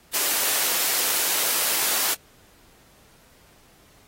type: high-pass noise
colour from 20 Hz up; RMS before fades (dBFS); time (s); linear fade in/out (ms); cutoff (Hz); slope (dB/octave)
white; -23; 0.13-2.15; 20; 340; 12
effects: pink hiss -56 dBFS RMS until 4.07 s + AAC 48 kbps